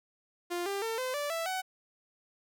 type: tone with pitch steps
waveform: sawtooth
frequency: 350 / 397.4 / 451.3 / 512.4 / 581.9 / 660.7 / 750.2 Hz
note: F4 / G4 / A4 / C5 / D5 / E5 / F#5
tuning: +4 / +24 / +44 / -36 / -16 / +4 / +24 cents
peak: -28 dBFS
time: 0.5-1.62 s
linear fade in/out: 20 ms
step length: 160 ms
effects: none